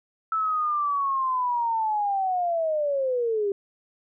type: linear sweep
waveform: sine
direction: down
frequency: 1318.5 to 390.9 Hz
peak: -22 dBFS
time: 0.32-3.52 s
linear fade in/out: 2 ms
effects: none